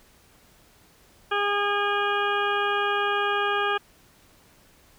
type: harmonic tone with a mistuned harmonic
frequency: 407.5 Hz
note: G#4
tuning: 33 cents flat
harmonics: 1 / 2 / 3 / 4 / 6 / 7 / 8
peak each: -28 / -29 / -27 / -28 / -34 / -35 / -36 dBFS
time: 1.31-3.78 s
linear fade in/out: 10 ms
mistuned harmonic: 7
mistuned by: +19 cents
effects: pink hiss -57 dBFS RMS until 4.98 s